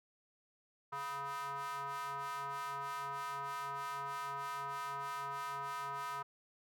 square ring-modulated tone, 139.8 Hz, C#3, 15 cents sharp, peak -37 dBFS, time 0.92-6.23 s, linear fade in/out 10 ms, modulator 1120 Hz, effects none

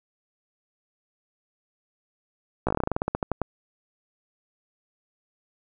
slowing click train, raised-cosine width 1 ms, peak -10 dBFS, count 17, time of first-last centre 2.67-3.417 s, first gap 16 ms, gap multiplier 1.13, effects none

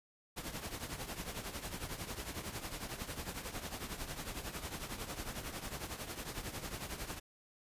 pink noise with tremolo, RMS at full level -40 dBFS, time 0.36-7.2 s, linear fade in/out 20 ms, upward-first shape triangle, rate 11 Hz, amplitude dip 75%, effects resampled to 32000 Hz

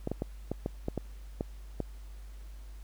clicks, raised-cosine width 2 ms, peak -18 dBFS, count 9, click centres 0.074 / 0.116 / 0.221 / 0.516 / 0.661 / 0.884 / 0.977 / 1.409 / 1.803 s, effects added 50 Hz sine -43 dBFS peak until 2.83 s + pink hiss -61 dBFS RMS until 2.83 s

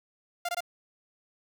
sawtooth tone bursts, 698.5 Hz, F5, in tune, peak -25 dBFS, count 3, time 0.45-0.606 s, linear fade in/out 5 ms, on 38 ms, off 21 ms, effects 11-bit

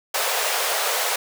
pink high-pass noise, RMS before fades -23 dBFS, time 0.14-1.16 s, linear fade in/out 5 ms, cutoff 460 Hz, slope 48 dB/octave, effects none

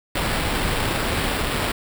pink noise with sample-and-hold, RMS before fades -23 dBFS, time 0.15-1.72 s, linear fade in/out 5 ms, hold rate 6300 Hz, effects none

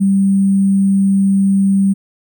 sine tone with sample-and-hold, 195.3 Hz, G3, 6 cents flat, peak -9 dBFS, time 0-1.94 s, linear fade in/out 20 ms, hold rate 8820 Hz, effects none

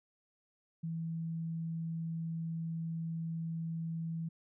sine tone, 164.1 Hz, E3, 8 cents flat, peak -35 dBFS, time 0.83-4.29 s, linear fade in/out 10 ms, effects none

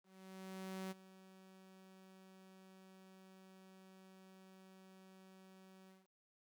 sawtooth tone with ADSR envelope, 189.2 Hz, F#3, 39 cents sharp, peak -39 dBFS, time 0.03-6.08 s, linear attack 880 ms, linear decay 23 ms, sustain -17 dB, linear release 190 ms, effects 13-bit

